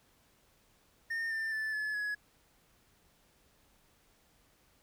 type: tone with pitch steps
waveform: triangle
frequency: 1825 / 1788.5 / 1752.7 / 1717.6 / 1683.2 Hz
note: A#6 / A6 / A6 / A6 / G#6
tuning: -37 / +28 / -7 / -42 / +23 cents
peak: -31 dBFS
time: 1.1-2.15 s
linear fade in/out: 10 ms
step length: 210 ms
effects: pink hiss -68 dBFS RMS until 4.82 s